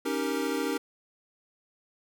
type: chord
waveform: square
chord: Eb dominant seventh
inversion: third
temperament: equal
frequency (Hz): 277.2 / 311.1 / 392 / 466.2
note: Db4 / Eb4 / G4 / Bb4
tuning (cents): 0 / 0 / 0 / 0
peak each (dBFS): -33 / -34 / -35 / -34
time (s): 0.05-0.78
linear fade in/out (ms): 10
effects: none